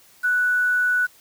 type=tone with quantisation; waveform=sine; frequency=1480 Hz; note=F#6; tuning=in tune; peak=-17 dBFS; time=0.23-1.07 s; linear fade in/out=20 ms; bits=7; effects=white hiss -53 dBFS RMS until 1.2 s